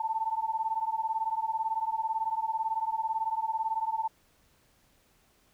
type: beating tone pair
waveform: sine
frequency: 880 / 898 Hz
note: A5 / A5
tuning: 0 / +35 cents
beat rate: 18 Hz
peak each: -31 dBFS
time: 0-4.08 s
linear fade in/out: 5 ms
effects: pink hiss -66 dBFS RMS until 5.53 s